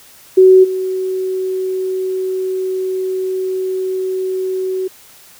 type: tone with level steps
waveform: sine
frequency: 375 Hz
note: F#4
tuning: 23 cents sharp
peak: -3 / -16 dBFS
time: 0.37-4.88 s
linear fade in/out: 10 ms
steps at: 0.63 s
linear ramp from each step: 20 ms
effects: white hiss -43 dBFS RMS until 5.39 s